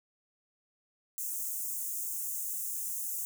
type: high-pass noise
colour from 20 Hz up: white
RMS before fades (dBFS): -36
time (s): 1.18-3.25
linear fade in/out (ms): 0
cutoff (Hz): 6500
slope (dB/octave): 48
effects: none